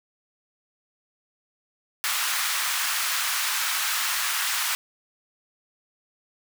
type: high-pass noise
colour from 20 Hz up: pink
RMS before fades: -26 dBFS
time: 2.04-4.75 s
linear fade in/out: 0 ms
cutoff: 1100 Hz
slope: 24 dB/octave
effects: none